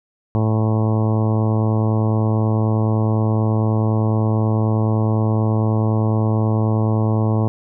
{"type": "harmonic tone", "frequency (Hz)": 109.5, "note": "A2", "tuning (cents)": -8, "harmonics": [1, 2, 3, 4, 5, 6, 7, 8, 9, 10], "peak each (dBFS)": [-16, -22, -26, -28, -30, -32, -33, -34, -35, -36], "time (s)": [0.35, 7.48], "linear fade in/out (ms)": 0, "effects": []}